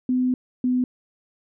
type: tone pair in turn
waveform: sine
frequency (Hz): 253.1 / 251.2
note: B3 / B3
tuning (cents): +43 / +30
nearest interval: unison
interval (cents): 13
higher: first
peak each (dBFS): -18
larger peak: neither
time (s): 0.09-0.34 / 0.64-0.84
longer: first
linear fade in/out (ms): 2
effects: none